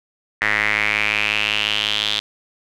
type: tone with band-pass filter sweep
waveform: square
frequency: 52.8 Hz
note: G#1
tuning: 29 cents sharp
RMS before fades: -20 dBFS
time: 0.41-2.2 s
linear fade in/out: 5 ms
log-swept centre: 1900 to 3500 Hz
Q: 5.5
effects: none